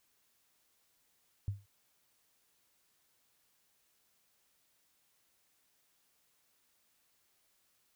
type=tone with exponential decay; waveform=sine; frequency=100.1 Hz; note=G2; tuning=37 cents sharp; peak=-29 dBFS; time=1.48-1.66 s; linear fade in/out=0 ms; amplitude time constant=39 ms; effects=white hiss -74 dBFS RMS until 7.95 s